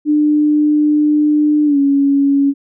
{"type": "tone with pitch glide", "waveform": "sine", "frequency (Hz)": [299.4, 279.4], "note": ["D4", "C#4"], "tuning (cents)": [33, 14], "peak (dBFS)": -9, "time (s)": [0.05, 2.54], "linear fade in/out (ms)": 50, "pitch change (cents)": -119, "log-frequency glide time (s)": [1.65, 1.78], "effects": []}